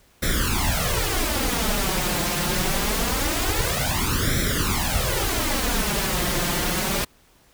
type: noise with flanger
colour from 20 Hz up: pink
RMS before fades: -23 dBFS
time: 0.22-7.05 s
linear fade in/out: 10 ms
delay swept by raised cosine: 0.53 to 5.73 ms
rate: 0.24 Hz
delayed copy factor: +0.9
effects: pink hiss -57 dBFS RMS until 7.53 s